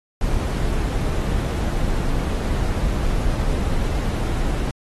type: noise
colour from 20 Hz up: brown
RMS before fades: -21 dBFS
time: 0.21-4.71 s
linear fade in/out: 2 ms
effects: AAC 32 kbps